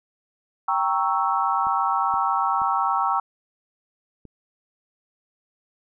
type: chord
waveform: sine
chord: G diminished seventh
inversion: none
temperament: equal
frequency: 784 / 932.3 / 1108.7 / 1318.5 Hz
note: G5 / Bb5 / Db6 / Fb6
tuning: 0 / 0 / 0 / 0 cents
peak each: -25 dBFS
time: 0.68-3.2 s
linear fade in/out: 5 ms
type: clicks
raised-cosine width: 3 ms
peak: -30 dBFS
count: 4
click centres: 1.669 / 2.14 / 2.618 / 4.253 s
effects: none